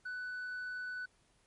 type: tone with tanh clipping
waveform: sine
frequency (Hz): 1492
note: F#6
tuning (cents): +14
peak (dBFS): -39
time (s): 0.05-1.06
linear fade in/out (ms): 10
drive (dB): 2
effects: pink hiss -71 dBFS RMS until 1.46 s + MP3 48 kbps